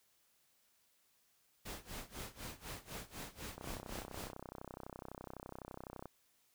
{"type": "noise with tremolo", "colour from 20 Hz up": "pink", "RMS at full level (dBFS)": -45, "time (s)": [1.65, 4.33], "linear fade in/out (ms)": 10, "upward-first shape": "sine", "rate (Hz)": 4, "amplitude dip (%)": 90}
{"type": "click train", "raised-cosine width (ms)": 1, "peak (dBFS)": -32, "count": 80, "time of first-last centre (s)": [3.58, 6.056], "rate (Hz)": 31.9}
{"effects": ["white hiss -74 dBFS RMS until 6.54 s"]}